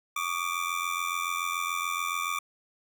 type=ring-modulated tone; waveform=25% pulse; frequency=1174.7 Hz; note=D6; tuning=in tune; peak=-22 dBFS; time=0.16-2.39 s; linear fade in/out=5 ms; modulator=43.5 Hz; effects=none